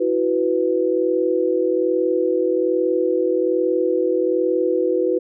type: chord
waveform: sine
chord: E suspended second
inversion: none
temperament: just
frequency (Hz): 329.6 / 370.8 / 494.4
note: E4 / F#4 / B4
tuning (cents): 0 / +4 / +2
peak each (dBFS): -22 / -20 / -20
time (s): 0-5.19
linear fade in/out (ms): 10
effects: none